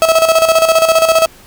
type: tone with tremolo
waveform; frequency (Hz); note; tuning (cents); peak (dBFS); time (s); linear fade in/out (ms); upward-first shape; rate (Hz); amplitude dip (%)
35% pulse; 650; E5; -24; -4; 0.02-1.26; 0; square; 15; 60
effects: pink hiss -41 dBFS RMS until 1.46 s